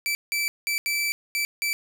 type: tone bursts at uneven times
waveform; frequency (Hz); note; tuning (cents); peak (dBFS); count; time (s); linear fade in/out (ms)
sawtooth; 2322; D7; -20; -20; 6; 0.06-0.15 / 0.32-0.48 / 0.67-0.78 / 0.86-1.12 / 1.35-1.45 / 1.62-1.73; 0
effects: none